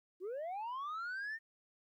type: linear sweep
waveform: sine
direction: up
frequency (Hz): 341.2 to 1837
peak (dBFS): -36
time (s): 0.2-1.39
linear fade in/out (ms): 50
effects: tanh soft clip ceiling -38 dBFS + 13-bit